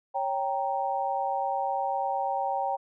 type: chord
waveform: sine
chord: G diminished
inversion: second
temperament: equal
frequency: 554.4 / 784 / 932.3 Hz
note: Db5 / G5 / Bb5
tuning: 0 / 0 / 0 cents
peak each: -33 / -28 / -32 dBFS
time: 0.14-2.77 s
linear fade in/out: 20 ms
effects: none